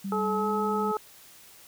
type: tone with pitch glide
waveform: sine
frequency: 196 to 203.3 Hz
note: G3 to G#3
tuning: 0 to -37 cents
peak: -30 dBFS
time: 0.04-0.92 s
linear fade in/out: 10 ms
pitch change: +63 cents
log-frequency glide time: 0.37-0.46 s
type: harmonic tone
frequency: 428.1 Hz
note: A4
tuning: 47 cents flat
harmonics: 1 / 2 / 3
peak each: -29 / -31 / -30 dBFS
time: 0.12-0.97 s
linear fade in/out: 2 ms
effects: white hiss -52 dBFS RMS until 1.67 s